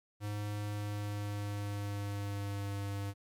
square tone with pitch glide, 103.83 to 100.12 Hz, G#2 to G2, 0 to +37 cents, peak -36 dBFS, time 0.2-3.14 s, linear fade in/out 50 ms, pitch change -63 cents, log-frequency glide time 0.74-2.75 s, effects MP3 96 kbps

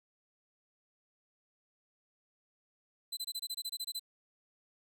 sawtooth tone bursts, 4036 Hz, B7, 37 cents sharp, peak -33 dBFS, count 12, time 3.12-3.996 s, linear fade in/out 10 ms, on 51 ms, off 24 ms, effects none

